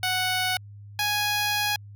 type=tone pair in turn; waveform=10% pulse; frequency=740 / 830.6 Hz; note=F#5 / G#5; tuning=0 / 0 cents; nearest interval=major second; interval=200 cents; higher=second; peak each=-15 dBFS; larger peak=neither; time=0.03-0.57 / 0.99-1.76 s; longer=second; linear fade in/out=2 ms; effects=added 102 Hz sine -41 dBFS peak until 1.95 s